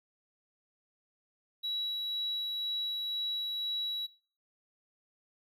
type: tone with tremolo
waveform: triangle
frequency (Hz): 3900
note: B7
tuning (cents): -23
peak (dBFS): -28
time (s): 1.63-4.07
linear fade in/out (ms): 20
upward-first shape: sine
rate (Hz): 2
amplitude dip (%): 30
effects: noise-tail reverb RT60 0.4 s tail -20 dB re dry + tanh soft clip ceiling -29 dBFS